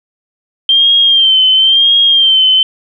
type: tone with vibrato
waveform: sine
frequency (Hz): 3157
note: G7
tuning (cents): +12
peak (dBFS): -5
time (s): 0.69-2.63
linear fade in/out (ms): 2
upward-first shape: sine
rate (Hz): 0.97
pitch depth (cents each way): 59
effects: none